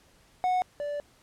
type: tone pair in turn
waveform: triangle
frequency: 734 / 582.6 Hz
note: F#5 / D5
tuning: -14 / -14 cents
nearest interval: major third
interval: 400 cents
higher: first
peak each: -21 / -28 dBFS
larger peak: first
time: 0.44-0.62 / 0.8-1 s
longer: second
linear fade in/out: 0 ms
effects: pink hiss -61 dBFS RMS until 1.22 s + low-pass 11000 Hz 12 dB/octave